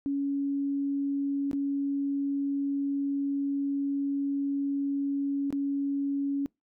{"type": "tone with dropouts", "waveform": "sine", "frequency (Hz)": 279.7, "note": "C#4", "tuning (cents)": 16, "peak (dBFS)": -26, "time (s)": [0.06, 6.46], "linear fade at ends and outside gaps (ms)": 0, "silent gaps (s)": [[1.513, 1.531], [5.505, 5.526]], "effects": ["noise-tail reverb RT60 0.2 s tail -25 dB re dry"]}